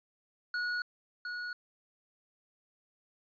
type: tone with echo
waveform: square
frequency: 1457 Hz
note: F#6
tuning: 27 cents flat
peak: -32 dBFS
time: 0.54-0.82 s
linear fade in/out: 2 ms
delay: 710 ms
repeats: 1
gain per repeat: -5 dB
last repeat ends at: 1.53 s
effects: resampled to 11025 Hz